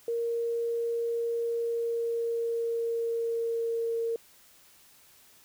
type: tone with pitch glide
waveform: sine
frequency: 466.2 to 459.8 Hz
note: A#4 to A#4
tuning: 0 to -24 cents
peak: -27 dBFS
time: 0.08-4.16 s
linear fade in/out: 2 ms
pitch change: -24 cents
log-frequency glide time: 1.45-4.04 s
effects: white hiss -58 dBFS RMS until 5.44 s